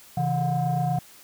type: tone cluster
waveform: sine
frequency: 134.2 / 162.4 / 724 Hz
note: C3 / E3 / F#5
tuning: +44 / -26 / -38 cents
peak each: -25 dBFS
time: 0.17-0.99 s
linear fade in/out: 5 ms
effects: tanh soft clip ceiling -16 dBFS + white hiss -50 dBFS RMS until 1.23 s